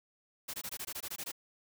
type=noise bursts; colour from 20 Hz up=white; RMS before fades=-40 dBFS; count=11; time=0.48-1.318 s; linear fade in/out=10 ms; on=58 ms; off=20 ms; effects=none